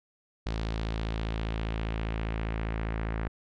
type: tone with low-pass filter sweep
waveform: sawtooth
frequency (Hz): 55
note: A1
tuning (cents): 0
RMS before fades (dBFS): -32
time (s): 0.46-3.28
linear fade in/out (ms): 5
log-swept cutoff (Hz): 4500 to 1900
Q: 1.7
effects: none